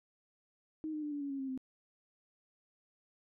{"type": "tone with pitch steps", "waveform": "sine", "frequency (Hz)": [312.6, 304.6, 296.8, 289.1, 281.7, 274.5, 267.5, 260.6], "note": ["D#4", "D#4", "D4", "D4", "C#4", "C#4", "C4", "C4"], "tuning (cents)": [8, -37, 18, -27, 28, -17, 38, -7], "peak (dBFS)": -36, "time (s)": [0.84, 1.576], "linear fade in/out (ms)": 0, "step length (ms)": 92, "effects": []}